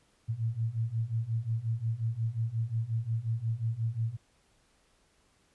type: beating tone pair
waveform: sine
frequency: 110.7 / 116.3 Hz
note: A2 / A#2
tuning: +11 / -4 cents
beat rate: 5.6 Hz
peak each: -33 / -31 dBFS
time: 0.28-4.17 s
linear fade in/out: 20 ms
effects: pink hiss -68 dBFS RMS until 5.54 s + resampled to 24000 Hz